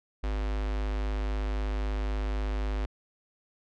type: tone with notch filter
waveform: square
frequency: 51.9 Hz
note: G#1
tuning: in tune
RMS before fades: -30 dBFS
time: 0.23-2.86 s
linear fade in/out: 10 ms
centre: 140 Hz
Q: 1.5
effects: low-pass 4000 Hz 12 dB/octave